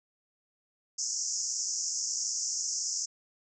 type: band-pass noise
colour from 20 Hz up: white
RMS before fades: -33 dBFS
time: 0.98-3.06 s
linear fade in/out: 10 ms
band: 5200 to 7200 Hz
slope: 96 dB/octave
effects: none